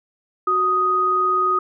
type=tone pair together; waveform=sine; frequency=370.4 / 1247.3 Hz; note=F#4 / D#6; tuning=+2 / +4 cents; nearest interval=octave + major sixth; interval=2102 cents; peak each=-25 / -16 dBFS; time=0.47-1.59 s; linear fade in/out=5 ms; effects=none